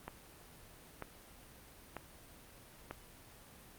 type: click train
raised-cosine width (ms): 0.5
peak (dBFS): -26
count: 4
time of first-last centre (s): 0.08-2.91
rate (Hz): 1.06
effects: pink hiss -57 dBFS RMS until 3.78 s + Opus 32 kbps